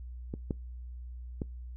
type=clicks; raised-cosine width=3 ms; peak=-22 / -18 / -20 dBFS; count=3; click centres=0.339 / 0.508 / 1.418 s; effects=noise-tail reverb RT60 0.2 s tail -24 dB re dry + added 61 Hz sine -40 dBFS peak until 1.76 s